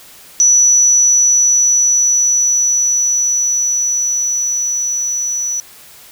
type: tone with level ramp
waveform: sine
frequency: 5920 Hz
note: F#8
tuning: in tune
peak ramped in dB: -6 to -16 dBFS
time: 0.4-5.6 s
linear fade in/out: 0 ms
effects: white hiss -40 dBFS RMS until 6.11 s